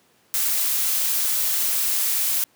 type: noise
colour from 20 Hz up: blue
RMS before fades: -22 dBFS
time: 0.34-2.44 s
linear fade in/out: 0 ms
effects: pink hiss -60 dBFS RMS until 2.55 s + high-pass 150 Hz 12 dB/octave